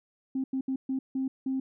sine tone bursts at uneven times, 264.7 Hz, C4, 20 cents sharp, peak -26 dBFS, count 6, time 0.35-0.44 / 0.53-0.61 / 0.68-0.76 / 0.89-0.99 / 1.15-1.28 / 1.46-1.6 s, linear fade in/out 5 ms, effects tanh soft clip ceiling -22 dBFS

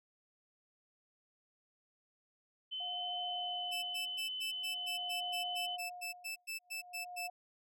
sine tone with pitch glide, 3051 to 3028 Hz, G7 to F#7, -48 to +39 cents, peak -38 dBFS, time 2.71-5.77 s, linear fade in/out 20 ms, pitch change -13 cents, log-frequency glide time 3.2-3.65 s
sine tone with tremolo, 716 Hz, F5, 43 cents sharp, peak -40 dBFS, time 2.8-7.3 s, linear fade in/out 5 ms, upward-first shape sine, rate 0.47 Hz, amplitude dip 100%
sawtooth tone bursts, 2637 Hz, E7, in tune, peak -36 dBFS, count 16, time 3.71-7.28 s, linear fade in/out 20 ms, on 120 ms, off 110 ms
effects none

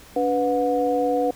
sine tone cluster, 286.6 / 495.5 / 725 Hz, D4 / B4 / F#5, -42 / +6 / -35 cents, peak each -25 / -21 / -24 dBFS, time 0.16-1.31 s, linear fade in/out 5 ms, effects pink hiss -47 dBFS RMS until 1.35 s

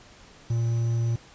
triangle tone with quantisation, 116.4 Hz, A#2, 2 cents flat, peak -20 dBFS, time 0.5-1.16 s, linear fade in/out 5 ms, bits 8, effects pink hiss -51 dBFS RMS until 1.34 s + resampled to 16000 Hz

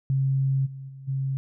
sine tone with level steps, 134.9 Hz, C#3, 47 cents flat, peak -20 / -35 / -39 / -24 dBFS, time 0.1-1.37 s, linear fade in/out 0 ms, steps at 0.65 / 0.88 / 1.07 s, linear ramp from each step 20 ms, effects none

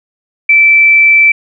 sine tone, 2326 Hz, D7, 17 cents flat, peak -3 dBFS, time 0.49-1.32 s, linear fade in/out 5 ms, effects none

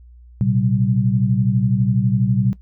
sine tone cluster, 117.1 / 129.2 / 192.3 Hz, A#2 / C3 / G3, +8 / -21 / -33 cents, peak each -19 dBFS, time 0.41-2.53 s, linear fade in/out 0 ms, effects noise-tail reverb RT60 0.1 s tail -17 dB re dry + added 60 Hz sine -41 dBFS peak until 2.61 s

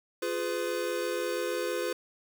square chord, F diminished, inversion none, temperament equal with one note detuned, 349.2 / 415.3 / 504 Hz, F4 / Ab4 / Cb5, 0 / 0 / +35 cents, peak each -35 / -36 / -33 dBFS, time 0.22-1.93 s, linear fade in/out 5 ms, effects 9-bit

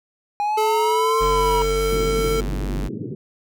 triangle exponential two-way sweep, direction up then down, 819 to 1046.5 to 959 Hz, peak -17 dBFS, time 0.4-1.62 s, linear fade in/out 0 ms, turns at 1.18 s
square tone with pitch glide, 430.2 to 448.7 Hz, A4 to A4, -39 to +34 cents, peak -20 dBFS, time 0.57-2.41 s, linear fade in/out 10 ms, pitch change +73 cents, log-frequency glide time 0.79-1.24 s
square tone, 48.41 Hz, G1, 21 cents flat, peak -24 dBFS, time 1.2-2.89 s, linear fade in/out 20 ms
pink band-pass noise, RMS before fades -30 dBFS, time 1.92-3.15 s, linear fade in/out 2 ms, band 110 to 410 Hz, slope 48 dB/octave
effects none

